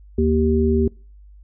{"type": "harmonic tone", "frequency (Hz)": 77.78, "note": "D#2", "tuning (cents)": 0, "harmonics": [1, 3, 5], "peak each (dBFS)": [-19, -19, -19], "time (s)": [0.18, 0.88], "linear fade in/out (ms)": 5, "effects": ["noise-tail reverb RT60 0.4 s tail -26 dB re dry", "added 50 Hz sine -42 dBFS peak until 1.43 s"]}